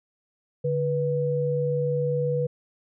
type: tone pair together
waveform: sine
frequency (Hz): 145.44 / 489.2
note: D3 / B4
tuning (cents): -16 / -16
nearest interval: octave + major sixth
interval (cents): 2100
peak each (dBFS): -26 / -24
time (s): 0.64-2.47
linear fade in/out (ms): 10
effects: none